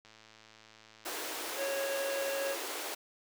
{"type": "click train", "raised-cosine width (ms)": 0.2, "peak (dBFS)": -38, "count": 166, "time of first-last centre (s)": [0.05, 1.55], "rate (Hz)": 110}
{"type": "high-pass noise", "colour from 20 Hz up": "pink", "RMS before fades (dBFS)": -39, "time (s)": [1.05, 2.95], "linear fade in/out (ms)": 10, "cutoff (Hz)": 310, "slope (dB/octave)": 48}
{"type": "harmonic tone", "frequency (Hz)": 550, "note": "C#5", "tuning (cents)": -14, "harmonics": [1, 3, 5], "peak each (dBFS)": [-33, -43, -47], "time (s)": [1.56, 2.57], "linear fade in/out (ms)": 50}
{"effects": []}